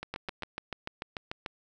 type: two click trains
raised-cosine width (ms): 0.3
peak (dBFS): -21 / -19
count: 4 / 10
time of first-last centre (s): 0.03-0.423 / 0.14-1.462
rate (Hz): 7.63 / 6.81
effects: none